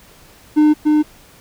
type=tone with echo; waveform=triangle; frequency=302.9 Hz; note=D#4; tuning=46 cents flat; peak=-6 dBFS; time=0.56-0.74 s; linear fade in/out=20 ms; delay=290 ms; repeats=1; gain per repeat=-2 dB; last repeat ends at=1.03 s; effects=pink hiss -46 dBFS RMS until 1.4 s